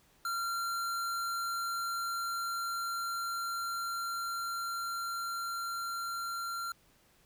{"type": "tone with level ramp", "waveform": "square", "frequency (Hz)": 1375, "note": "F6", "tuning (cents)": -27, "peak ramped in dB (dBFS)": [-33, -36], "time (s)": [0.25, 6.72], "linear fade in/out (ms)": 2, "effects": ["pink hiss -66 dBFS RMS until 7.25 s"]}